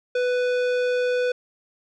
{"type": "tone with tanh clipping", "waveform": "sine", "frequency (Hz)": 496.1, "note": "B4", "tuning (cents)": 8, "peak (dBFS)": -22, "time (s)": [0.15, 1.32], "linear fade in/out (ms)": 5, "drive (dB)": 16, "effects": []}